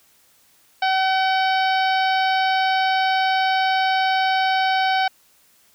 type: harmonic tone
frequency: 760 Hz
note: F#5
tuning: 46 cents sharp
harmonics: 1 / 2 / 3 / 4 / 5 / 6 / 7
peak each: -18 / -24 / -28 / -30 / -32 / -34 / -35 dBFS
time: 0.82-5.08 s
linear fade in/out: 5 ms
effects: white hiss -57 dBFS RMS until 5.74 s